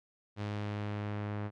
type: tone with low-pass filter sweep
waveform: sawtooth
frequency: 103.83 Hz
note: G#2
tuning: in tune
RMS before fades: -37 dBFS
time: 0.36-1.51 s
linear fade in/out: 50 ms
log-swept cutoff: 4200 to 1800 Hz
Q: 0.88
effects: none